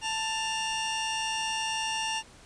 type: tone pair together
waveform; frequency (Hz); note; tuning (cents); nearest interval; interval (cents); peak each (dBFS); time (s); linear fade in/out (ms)
sawtooth; 885.4 / 2811; A5 / F7; +11 / +11; octave + minor sixth; 2000; -28; 0.01-2.23; 50
effects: pink hiss -53 dBFS RMS until 2.45 s + resampled to 22050 Hz